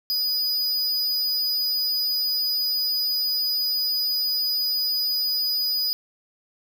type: tone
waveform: square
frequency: 4947 Hz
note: D#8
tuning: 11 cents flat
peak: -22 dBFS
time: 0.1-5.93 s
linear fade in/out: 0 ms
effects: 8-bit